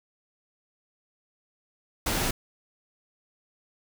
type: noise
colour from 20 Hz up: pink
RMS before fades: -27 dBFS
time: 2.06-2.31 s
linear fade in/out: 5 ms
effects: none